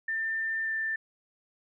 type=tone with pitch glide; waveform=sine; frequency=1792 to 1779.6 Hz; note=A6 to A6; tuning=+31 to +19 cents; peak=-28 dBFS; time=0.08-0.96 s; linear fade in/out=5 ms; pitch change=-12 cents; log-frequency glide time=0.63-0.72 s; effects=none